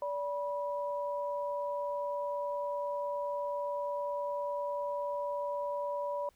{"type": "tone pair together", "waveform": "sine", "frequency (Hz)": [578, 975.7], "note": ["D5", "B5"], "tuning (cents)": [-28, -21], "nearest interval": "major sixth", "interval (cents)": 907, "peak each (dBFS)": [-34, -37], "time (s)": [0.02, 6.29], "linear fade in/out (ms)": 2, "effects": ["pink hiss -69 dBFS RMS until 6.35 s"]}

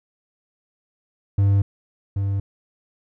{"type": "tone pair in turn", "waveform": "triangle", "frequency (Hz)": [99.4, 98.85], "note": ["G2", "G2"], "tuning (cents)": [25, 15], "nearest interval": "unison", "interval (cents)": 10, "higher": "first", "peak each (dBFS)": [-12, -18], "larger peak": "first", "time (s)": [[1.38, 1.62], [2.16, 2.4]], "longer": "neither", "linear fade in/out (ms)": 5, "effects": []}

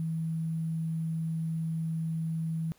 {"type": "tone with sample-and-hold", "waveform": "sine", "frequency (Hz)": 162, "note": "E3", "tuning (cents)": -30, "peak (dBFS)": -29, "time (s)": [0, 2.72], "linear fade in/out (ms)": 0, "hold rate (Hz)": 11025, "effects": ["pink hiss -64 dBFS RMS until 2.78 s"]}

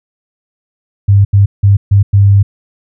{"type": "tone bursts at uneven times", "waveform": "sine", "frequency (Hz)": 99.9, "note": "G2", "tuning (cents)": 33, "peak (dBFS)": -3, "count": 5, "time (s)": [[1.08, 1.25], [1.33, 1.46], [1.63, 1.77], [1.91, 2.03], [2.13, 2.43]], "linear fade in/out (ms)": 10, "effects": []}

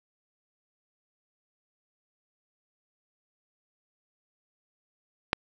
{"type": "click", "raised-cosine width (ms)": 0.3, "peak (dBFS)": -6, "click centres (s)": 5.331, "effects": []}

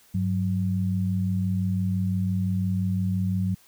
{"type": "tone pair together", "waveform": "sine", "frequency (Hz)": [99.14, 185], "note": ["G2", "F#3"], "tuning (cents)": [20, 0], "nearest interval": "major seventh", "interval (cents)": 1080, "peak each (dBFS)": [-25, -25], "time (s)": [0.14, 3.55], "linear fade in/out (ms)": 10, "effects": ["white hiss -57 dBFS RMS until 3.67 s"]}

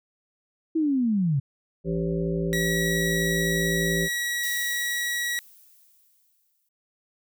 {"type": "linear sweep", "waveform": "sine", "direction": "down", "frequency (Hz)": [329.6, 128.9], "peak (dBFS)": -20, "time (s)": [0.75, 1.4], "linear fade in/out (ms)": 10}
{"type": "harmonic tone", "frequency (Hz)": 55.8, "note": "A1", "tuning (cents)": 25, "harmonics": [1, 3, 5, 7, 9, 10], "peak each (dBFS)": [-35, -26, -36, -29, -35, -37], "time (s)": [1.84, 4.09], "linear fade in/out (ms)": 50}
{"type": "tone", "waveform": "sawtooth", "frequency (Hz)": 1921, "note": "B6", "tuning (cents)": -48, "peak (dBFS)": -22, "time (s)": [2.53, 5.39], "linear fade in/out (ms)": 0}
{"type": "noise with exponential decay", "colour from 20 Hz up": "violet", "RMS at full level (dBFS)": -33, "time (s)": [4.43, 6.69], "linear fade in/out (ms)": 5, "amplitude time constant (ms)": 490}
{"effects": []}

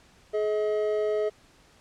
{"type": "tone pair together", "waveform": "triangle", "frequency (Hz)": [424.4, 634.7], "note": ["G#4", "D#5"], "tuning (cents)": [38, 34], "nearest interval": "perfect fifth", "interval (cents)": 696, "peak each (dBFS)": [-23, -27], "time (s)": [0.33, 1.3], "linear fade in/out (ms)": 20, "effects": ["pink hiss -58 dBFS RMS until 1.8 s", "low-pass 8000 Hz 12 dB/octave"]}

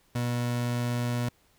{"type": "tone", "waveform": "30% pulse", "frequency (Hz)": 121.1, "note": "B2", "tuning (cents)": -34, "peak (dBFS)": -24, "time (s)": [0.15, 1.29], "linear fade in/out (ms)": 5, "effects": ["pink hiss -65 dBFS RMS until 1.58 s"]}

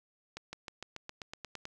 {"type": "accelerating click train", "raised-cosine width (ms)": 0.2, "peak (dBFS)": -24, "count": 11, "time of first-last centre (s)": [0.37, 1.654], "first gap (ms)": 160, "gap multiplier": 0.95, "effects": []}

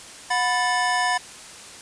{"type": "tone cluster", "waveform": "square", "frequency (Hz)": [727, 992, 1756], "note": ["F#5", "B5", "A6"], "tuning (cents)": [-31, 7, -4], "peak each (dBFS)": -25, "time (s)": [0.3, 1.18], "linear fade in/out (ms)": 10, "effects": ["white hiss -41 dBFS RMS until 1.81 s", "resampled to 22050 Hz"]}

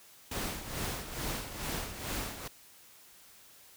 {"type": "noise with tremolo", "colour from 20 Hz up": "pink", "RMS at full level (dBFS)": -35, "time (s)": [0.31, 2.48], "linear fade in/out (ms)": 5, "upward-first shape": "sine", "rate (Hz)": 2.3, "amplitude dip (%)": 65, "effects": ["white hiss -57 dBFS RMS until 3.76 s"]}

